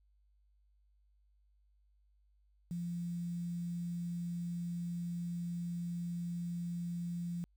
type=tone with quantisation; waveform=sine; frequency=172.7 Hz; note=F3; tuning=19 cents flat; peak=-36 dBFS; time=2.71-7.44 s; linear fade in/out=0 ms; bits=10; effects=added 50 Hz sine -67 dBFS peak until 7.56 s